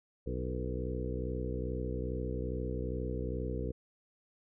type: harmonic tone with a mistuned harmonic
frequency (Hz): 62.4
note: B1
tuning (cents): +19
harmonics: 1 / 2 / 3 / 4 / 5 / 6 / 7 / 8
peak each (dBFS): -37 / -40 / -44 / -44 / -44 / -45 / -42 / -44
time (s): 0.26-3.72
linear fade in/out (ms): 10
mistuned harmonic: 7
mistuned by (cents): +40
effects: none